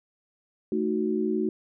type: chord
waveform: sine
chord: D# diminished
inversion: second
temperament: equal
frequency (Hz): 220 / 311.1 / 370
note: A3 / D#4 / F#4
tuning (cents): 0 / 0 / 0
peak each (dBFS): -28 / -29 / -27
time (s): 0.72-1.49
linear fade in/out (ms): 2
effects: none